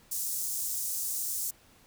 pink high-pass noise, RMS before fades -33 dBFS, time 0.11-1.51 s, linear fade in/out 10 ms, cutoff 6700 Hz, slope 24 dB/octave, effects pink hiss -60 dBFS RMS until 1.86 s

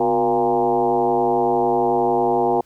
sine tone with frequency modulation, 587 Hz, D5, 1 cent flat, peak -15 dBFS, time 0-2.61 s, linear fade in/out 5 ms, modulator 111 Hz, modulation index 2.7, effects pink hiss -58 dBFS RMS until 2.65 s

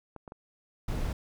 clicks, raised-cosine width 1 ms, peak -29 dBFS, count 3, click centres 0.163 / 0.278 / 0.321 s
brown noise, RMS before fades -31 dBFS, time 0.88-1.13 s, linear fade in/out 5 ms
effects none

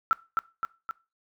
sine tone with echo, 1332 Hz, E6, 18 cents sharp, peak -17 dBFS, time 0.11-0.13 s, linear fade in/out 0 ms, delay 260 ms, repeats 3, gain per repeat -4 dB, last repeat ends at 0.91 s, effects noise-tail reverb RT60 0.3 s tail -21 dB re dry

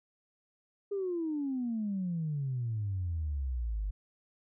sine exponential sweep, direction down, 410.5 to 48 Hz, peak -30 dBFS, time 0.91-3.91 s, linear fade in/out 10 ms, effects tanh soft clip ceiling -26 dBFS

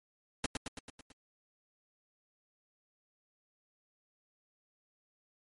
pink noise with echo, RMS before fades -32 dBFS, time 0.44-0.46 s, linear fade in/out 2 ms, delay 110 ms, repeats 6, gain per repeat -4 dB, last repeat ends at 1.12 s, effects MP3 48 kbps

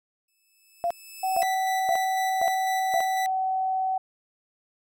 10% pulse tone with exponential growth, 2611 Hz, E7, 17 cents flat, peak -23 dBFS, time 0.28-1.43 s, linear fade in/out 5 ms, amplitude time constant 250 ms
sine tone bursts, 690 Hz, F5, 21 cents flat, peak -22 dBFS, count 5, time 0.84-3.005 s, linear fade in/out 0 ms, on 65 ms, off 460 ms
sine tone, 757 Hz, F#5, 39 cents sharp, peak -23 dBFS, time 1.23-3.98 s, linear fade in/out 5 ms
sawtooth tone with tremolo, 1975.5 Hz, B6, in tune, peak -27 dBFS, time 1.42-3.26 s, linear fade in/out 0 ms, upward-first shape square, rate 4 Hz, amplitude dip 30%
effects none

